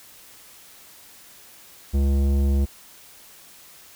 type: tone with tanh clipping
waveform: sine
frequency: 69.3 Hz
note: C#2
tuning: in tune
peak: -19 dBFS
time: 1.93-2.66 s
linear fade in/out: 20 ms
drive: 14 dB
effects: white hiss -48 dBFS RMS until 3.95 s